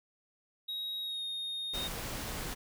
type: tone with pitch glide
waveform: triangle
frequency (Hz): 3797 to 3702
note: A#7 to A#7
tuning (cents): +31 to -13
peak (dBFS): -34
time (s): 0.68-1.88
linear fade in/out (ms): 10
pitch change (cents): -44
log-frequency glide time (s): 1.01-1.23
type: noise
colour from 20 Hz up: pink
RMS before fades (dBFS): -39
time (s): 1.73-2.55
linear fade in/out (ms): 20
effects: none